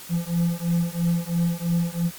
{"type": "beating tone pair", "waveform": "triangle", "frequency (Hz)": [169, 172], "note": ["E3", "F3"], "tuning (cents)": [43, -26], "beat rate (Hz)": 3, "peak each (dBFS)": -22, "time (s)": [0.09, 2.11], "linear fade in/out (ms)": 50, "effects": ["white hiss -41 dBFS RMS until 2.18 s", "Opus 48 kbps"]}